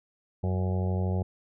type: harmonic tone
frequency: 92.5 Hz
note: F#2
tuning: in tune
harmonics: 1 / 2 / 4 / 5 / 6 / 7 / 8 / 9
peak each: -26 / -32 / -38 / -40 / -42 / -43 / -44 / -45 dBFS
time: 0.43-1.23 s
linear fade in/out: 10 ms
effects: none